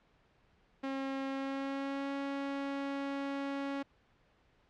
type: tone with pitch glide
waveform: sawtooth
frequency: 270 to 277.6 Hz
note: C#4 to C#4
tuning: -45 to +3 cents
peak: -31 dBFS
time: 0.83-3.83 s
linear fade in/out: 10 ms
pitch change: +48 cents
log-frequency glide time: 1.28-2.14 s
effects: pink hiss -69 dBFS RMS until 4.69 s + low-pass 3000 Hz 12 dB/octave